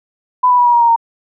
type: tone with pitch steps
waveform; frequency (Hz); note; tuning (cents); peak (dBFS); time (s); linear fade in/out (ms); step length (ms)
sine; 1000 / 986.8 / 973.8 / 960.9 / 948.2 / 935.7 / 923.4; B5 / B5 / B5 / B5 / A#5 / A#5 / A#5; +21 / -2 / -25 / -48 / +29 / +6 / -17; -7; 0.43-0.962; 10; 76
effects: none